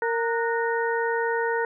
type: harmonic tone with a mistuned harmonic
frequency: 462 Hz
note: A#4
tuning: 16 cents flat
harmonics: 1 / 2 / 3 / 4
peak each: -25 / -28 / -30 / -31 dBFS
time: 0.02-1.65 s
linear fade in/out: 2 ms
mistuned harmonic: 3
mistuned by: +100 cents
effects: none